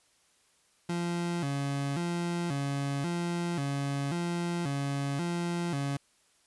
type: tone with vibrato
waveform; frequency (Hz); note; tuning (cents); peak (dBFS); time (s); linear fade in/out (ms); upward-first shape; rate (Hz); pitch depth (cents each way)
30% pulse; 155.56; D#3; 0; -27; 0.89-5.97; 5; square; 0.93; 180
effects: white hiss -67 dBFS RMS until 6.46 s + resampled to 24000 Hz